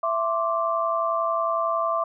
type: tone cluster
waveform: sine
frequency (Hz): 665 / 1056 / 1167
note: E5 / C6 / D6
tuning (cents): +15 / +16 / -11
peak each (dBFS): -25 / -28 / -25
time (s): 0.03-2.04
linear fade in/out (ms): 5
effects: none